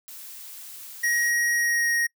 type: noise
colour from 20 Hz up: blue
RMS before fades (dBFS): -41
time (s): 0.08-1.3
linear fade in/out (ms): 0
type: tone with pitch glide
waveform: square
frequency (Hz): 1892 to 1874.6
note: A#6 to A#6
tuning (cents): +25 to +9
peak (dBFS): -22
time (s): 1.03-2.07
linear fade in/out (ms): 10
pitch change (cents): -16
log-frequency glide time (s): 1.56-1.87
effects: noise-tail reverb RT60 0.1 s tail -25 dB re dry